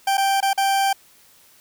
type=tone with dropouts; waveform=40% pulse; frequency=784 Hz; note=G5; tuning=in tune; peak=-16 dBFS; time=0.07-0.93 s; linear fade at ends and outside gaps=5 ms; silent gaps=0.172-0.178 / 0.405-0.426 / 0.532-0.576 s; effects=white hiss -53 dBFS RMS until 1.6 s